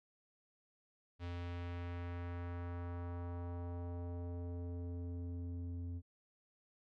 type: tone with low-pass filter sweep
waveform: square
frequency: 87.2 Hz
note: F2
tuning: 2 cents flat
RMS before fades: -43 dBFS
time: 1.19-6.02 s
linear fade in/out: 50 ms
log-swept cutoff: 3600 to 220 Hz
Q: 1.2
effects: none